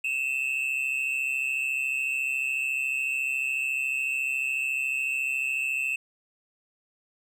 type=tone pair together; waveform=triangle; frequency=2567 / 2701 Hz; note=E7 / E7; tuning=-47 / +42 cents; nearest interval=minor second; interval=89 cents; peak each=-27 dBFS; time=0.04-5.96 s; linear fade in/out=5 ms; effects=none